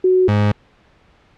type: tone pair in turn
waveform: sine / 30% pulse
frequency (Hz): 370 / 103.83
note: F#4 / G#2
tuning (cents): 0 / 0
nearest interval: octave + minor seventh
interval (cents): 2200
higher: first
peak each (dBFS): -10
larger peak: neither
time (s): 0.04-0.28 / 0.28-0.52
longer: neither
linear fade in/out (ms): 5
effects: pink hiss -53 dBFS RMS until 1.37 s + low-pass 3000 Hz 12 dB/octave